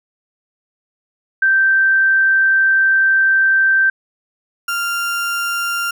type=tone pair in turn; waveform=sine / 35% pulse; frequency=1562 / 1391.6 Hz; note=G6 / F6; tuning=-7 / -7 cents; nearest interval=major second; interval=200 cents; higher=first; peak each=-10 / -16 dBFS; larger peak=first; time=1.42-3.9 / 4.68-5.91 s; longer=first; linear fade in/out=5 ms; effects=none